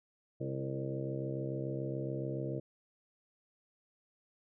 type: harmonic tone with a mistuned harmonic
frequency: 67 Hz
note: C2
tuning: 42 cents sharp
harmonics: 2 / 3 / 4 / 5 / 6 / 7 / 8 / 9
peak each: -38 / -47 / -47 / -41 / -50 / -43 / -46 / -46 dBFS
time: 0.4-2.6 s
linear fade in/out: 10 ms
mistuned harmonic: 7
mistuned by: -24 cents
effects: none